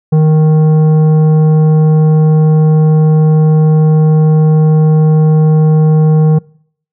sine tone with tanh clipping, 155.56 Hz, D#3, in tune, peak -6 dBFS, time 0.12-6.39 s, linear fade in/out 10 ms, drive 10 dB, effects noise-tail reverb RT60 0.6 s tail -25 dB re dry

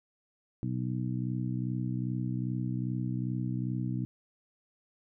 harmonic tone, 62.5 Hz, B1, 21 cents sharp, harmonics 2 / 3 / 4 / 5, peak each -32 / -36 / -38 / -40 dBFS, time 0.63-4.05 s, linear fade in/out 0 ms, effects none

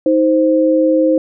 sine tone pair together, 315.8 / 522.1 Hz, D#4 / C5, +26 / -4 cents, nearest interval major sixth, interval 870 cents, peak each -12 dBFS, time 0.06-1.18 s, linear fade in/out 2 ms, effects none

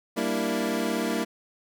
25% pulse chord, E half-diminished seventh, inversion first, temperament equal, 196 / 233.1 / 293.7 / 329.6 Hz, G3 / Bb3 / D4 / E4, 0 / 0 / 0 / 0 cents, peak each -29 / -25 / -29 / -27 dBFS, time 0.16-1.25 s, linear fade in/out 20 ms, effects none

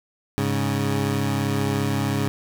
20% pulse tone pair together, 103 / 137.82 Hz, G#2 / C#3, -14 / -10 cents, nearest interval perfect fourth, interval 504 cents, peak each -19 dBFS, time 0.38-2.28 s, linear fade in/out 0 ms, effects none

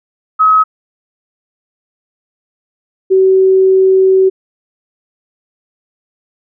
sine tone pair in turn, 1277 / 379.7 Hz, D#6 / F#4, +45 / +45 cents, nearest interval octave + major sixth, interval 2100 cents, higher first, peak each -5 dBFS, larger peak neither, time 0.39-0.64 / 3.1-4.3 s, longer second, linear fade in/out 20 ms, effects none

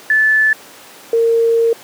sine tone pair in turn, 1743 / 459.8 Hz, A6 / A#4, -17 / -24 cents, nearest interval octave + major seventh, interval 2307 cents, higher first, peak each -9 dBFS, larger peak neither, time 0.1-0.53 / 1.13-1.73 s, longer second, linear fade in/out 2 ms, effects pink hiss -38 dBFS RMS until 1.83 s + high-pass 300 Hz 12 dB/octave

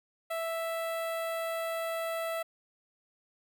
sawtooth tone with notch filter, 659.3 Hz, E5, in tune, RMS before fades -34 dBFS, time 0.3-2.43 s, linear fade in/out 10 ms, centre 5700 Hz, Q 0.77, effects none

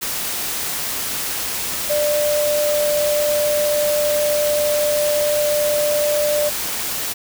sine tone in noise, 593 Hz, D5, 17 cents sharp, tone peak -16 dBFS, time 1.89-6.5 s, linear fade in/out 20 ms, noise white, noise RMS -24 dBFS, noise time 0.01-7.14 s, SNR +5 dB, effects none

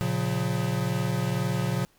square chord, Bb minor, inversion none, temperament equal with one note detuned, 116.54 / 138.59 / 178.9 Hz, Bb2 / Db3 / F3, 0 / 0 / +42 cents, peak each -30 dBFS, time 0.01-1.85 s, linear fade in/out 0 ms, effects pink hiss -63 dBFS RMS until 1.98 s

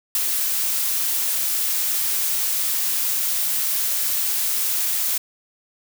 blue noise with ADSR envelope, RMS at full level -19 dBFS, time 0.15-5.18 s, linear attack 3 ms, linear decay 27 ms, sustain -3 dB, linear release 6 ms, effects none

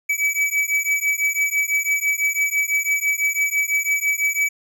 square beating tone pair, 2286 / 2292 Hz, D7 / D7, -47 / -43 cents, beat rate 6 Hz, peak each -22 dBFS, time 0.09-4.49 s, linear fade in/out 10 ms, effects none

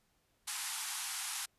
white band-pass noise, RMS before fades -40 dBFS, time 0.47-1.46 s, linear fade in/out 10 ms, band 760 to 12000 Hz, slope 96 dB/octave, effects pink hiss -75 dBFS RMS until 1.58 s + resampled to 32000 Hz

